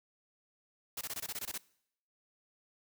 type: noise bursts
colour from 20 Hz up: white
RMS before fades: -39 dBFS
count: 10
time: 0.97-1.579 s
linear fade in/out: 5 ms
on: 42 ms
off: 21 ms
effects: noise-tail reverb RT60 0.7 s tail -22 dB re dry